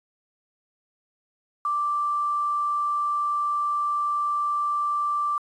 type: tone with quantisation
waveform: sine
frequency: 1174.7 Hz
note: D6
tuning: in tune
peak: -22 dBFS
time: 1.65-5.38 s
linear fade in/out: 2 ms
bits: 8
effects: resampled to 22050 Hz